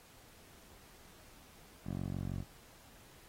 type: tone with band-pass filter sweep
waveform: 10% pulse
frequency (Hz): 46.25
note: F#1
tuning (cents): 0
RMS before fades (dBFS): -39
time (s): 1.84-2.45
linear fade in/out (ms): 50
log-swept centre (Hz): 180 to 96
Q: 0.75
effects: pink hiss -60 dBFS RMS until 3.28 s + AAC 48 kbps